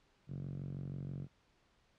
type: tone with band-pass filter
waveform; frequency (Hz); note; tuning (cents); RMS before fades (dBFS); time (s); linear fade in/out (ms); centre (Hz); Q
5% pulse; 46.25; F#1; 0; -43; 0.27-1.28; 50; 140; 3.6
effects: pink hiss -72 dBFS RMS until 1.98 s + low-pass 5000 Hz 12 dB/octave